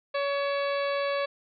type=harmonic tone with a mistuned harmonic; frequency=563 Hz; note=C#5; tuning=27 cents sharp; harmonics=1 / 2 / 3 / 4 / 5 / 6 / 7 / 8; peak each=-27 / -33 / -37 / -39 / -41 / -43 / -44 / -45 dBFS; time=0.14-1.26 s; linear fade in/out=10 ms; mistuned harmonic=5; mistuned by=-80 cents; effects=none

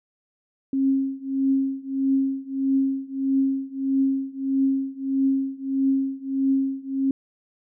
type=tone with tremolo; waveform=sine; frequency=270 Hz; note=C#4; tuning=45 cents flat; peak=-16 dBFS; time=0.73-7.11 s; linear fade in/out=2 ms; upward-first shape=triangle; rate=1.6 Hz; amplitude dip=95%; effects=none

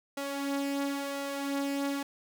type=tone with flanger; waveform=sawtooth; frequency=279.4 Hz; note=C#4; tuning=14 cents sharp; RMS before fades=-33 dBFS; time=0.17-2.03 s; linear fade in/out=5 ms; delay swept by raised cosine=1.5 to 4 ms; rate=0.97 Hz; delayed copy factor=+0.5; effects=none

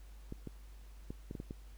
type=clicks; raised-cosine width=3 ms; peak=-29 dBFS; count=7; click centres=0.324 / 0.473 / 1.105 / 1.311 / 1.352 / 1.401 / 1.509 s; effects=added 50 Hz sine -50 dBFS peak until 1.77 s + pink hiss -65 dBFS RMS until 1.77 s

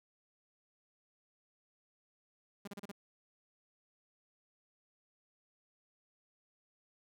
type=tone bursts; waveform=sawtooth; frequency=201.7 Hz; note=G3; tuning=50 cents sharp; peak=-39 dBFS; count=5; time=2.65-2.916 s; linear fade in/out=5 ms; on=26 ms; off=34 ms; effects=none

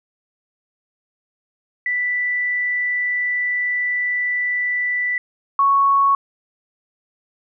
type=tone pair in turn; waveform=sine; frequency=1975.5 / 1108.7 Hz; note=B6 / C#6; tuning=0 / 0 cents; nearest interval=minor seventh; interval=1000 cents; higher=first; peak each=-18 / -12 dBFS; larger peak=second; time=1.86-5.18 / 5.59-6.15 s; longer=first; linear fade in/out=2 ms; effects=none

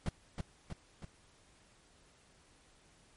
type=noise with echo; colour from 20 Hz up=brown; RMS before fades=-33 dBFS; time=0.06-0.09 s; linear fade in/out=2 ms; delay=320 ms; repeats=3; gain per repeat=-4 dB; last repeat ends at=1.05 s; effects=pink hiss -65 dBFS RMS until 3.16 s + MP3 48 kbps

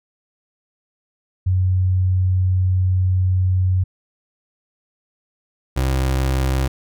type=tone pair in turn; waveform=sine / 30% pulse; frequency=92.5 / 65.82 Hz; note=F#2 / C2; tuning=0 / +11 cents; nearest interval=tritone; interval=589 cents; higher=first; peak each=-14 dBFS; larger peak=neither; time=1.46-3.84 / 5.76-6.68 s; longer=first; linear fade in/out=10 ms; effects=none

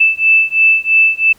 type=beating tone pair; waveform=sine; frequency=2637 / 2640 Hz; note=E7 / E7; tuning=0 / +2 cents; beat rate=3 Hz; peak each=-11 dBFS; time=0-1.33 s; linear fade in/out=10 ms; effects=pink hiss -49 dBFS RMS until 1.38 s

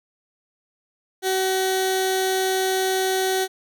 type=tone with notch filter; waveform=15% pulse; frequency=378 Hz; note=F#4; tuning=37 cents sharp; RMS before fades=-22 dBFS; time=1.22-3.48 s; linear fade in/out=50 ms; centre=1100 Hz; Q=1.2; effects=none

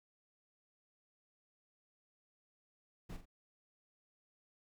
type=noise with echo; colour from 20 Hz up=brown; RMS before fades=-45 dBFS; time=3.09-3.17 s; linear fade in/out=10 ms; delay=43 ms; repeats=2; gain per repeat=-8 dB; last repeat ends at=3.256 s; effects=none

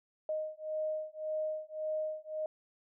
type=beating tone pair; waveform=sine; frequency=620 / 621.8 Hz; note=D#5 / D#5; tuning=-6 / -1 cents; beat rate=1.8 Hz; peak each=-37 / -37 dBFS; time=0.29-2.46 s; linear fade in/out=2 ms; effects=none

